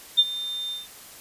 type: tone with ADSR envelope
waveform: sine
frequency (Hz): 3600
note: A7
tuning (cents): +39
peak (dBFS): -11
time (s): 0.17-0.88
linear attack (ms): 23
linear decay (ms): 43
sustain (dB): -17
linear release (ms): 170
effects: white hiss -45 dBFS RMS until 1.2 s + resampled to 32000 Hz